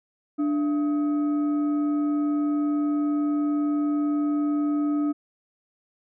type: tone with frequency modulation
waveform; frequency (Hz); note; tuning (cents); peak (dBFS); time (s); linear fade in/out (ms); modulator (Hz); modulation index
sine; 293.7; D4; 0; -21; 0.38-5.13; 20; 971; 0.26
effects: none